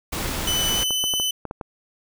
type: noise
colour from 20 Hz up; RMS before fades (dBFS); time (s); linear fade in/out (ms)
pink; -27; 0.12-0.84; 10
type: tone with pitch glide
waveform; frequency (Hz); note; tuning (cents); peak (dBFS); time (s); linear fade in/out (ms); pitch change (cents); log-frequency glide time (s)
sawtooth; 3001 to 3020; F#7 to F#7; +24 to +35; -18; 0.47-1.31; 5; +11; 0.73-0.79
type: clicks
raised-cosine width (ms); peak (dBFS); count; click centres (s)
1; -17; 7; 0.907 / 1.04 / 1.138 / 1.199 / 1.453 / 1.511 / 1.612
effects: none